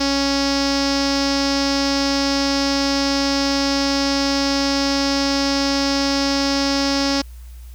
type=tone with low-pass filter; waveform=sawtooth; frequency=277.2 Hz; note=C#4; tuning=in tune; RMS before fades=-19 dBFS; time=0-7.22 s; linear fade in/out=10 ms; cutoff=5200 Hz; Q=6.7; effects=added 60 Hz sine -34 dBFS peak until 7.74 s + white hiss -52 dBFS RMS until 7.74 s